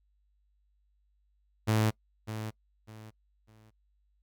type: tone with echo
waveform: sawtooth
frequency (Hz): 109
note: A2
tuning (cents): -16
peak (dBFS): -20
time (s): 1.67-1.91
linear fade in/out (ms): 20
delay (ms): 600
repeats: 3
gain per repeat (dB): -11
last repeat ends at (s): 3.71
effects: noise-tail reverb RT60 0.1 s tail -24 dB re dry + added 50 Hz sine -68 dBFS peak until 4.22 s